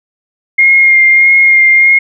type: tone with vibrato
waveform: sine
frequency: 2130 Hz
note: C7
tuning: 30 cents sharp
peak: -3 dBFS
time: 0.58-1.99 s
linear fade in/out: 10 ms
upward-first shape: sine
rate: 1.6 Hz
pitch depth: 18 cents each way
effects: none